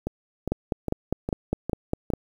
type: two click trains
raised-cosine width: 2 ms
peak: -10 / -14 dBFS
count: 9 / 6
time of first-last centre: 0.52-2.136 / 0.07-2.103 s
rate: 4.95 / 2.46 Hz
effects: 8-bit